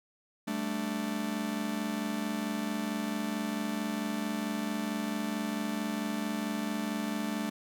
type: chord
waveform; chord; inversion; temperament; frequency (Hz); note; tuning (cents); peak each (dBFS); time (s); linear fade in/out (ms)
45% pulse; G suspended second; none; just; 196 / 220.5 / 294; G3 / A3 / D4; 0 / +4 / +2; -38 / -34 / -37; 0.47-7.5; 10
effects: none